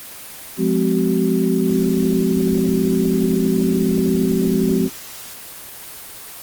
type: tone cluster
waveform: sine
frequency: 177.8 / 209.9 / 259.3 / 379.3 Hz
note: F3 / G#3 / C4 / F#4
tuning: +31 / +19 / -15 / +43 cents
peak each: -20 dBFS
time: 0.57-4.9 s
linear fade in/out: 50 ms
effects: white hiss -35 dBFS RMS until 6.42 s + Opus 24 kbps